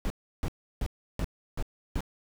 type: noise bursts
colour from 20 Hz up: brown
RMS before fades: -29 dBFS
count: 6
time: 0.05-2.006 s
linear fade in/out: 0 ms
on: 51 ms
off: 330 ms
effects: none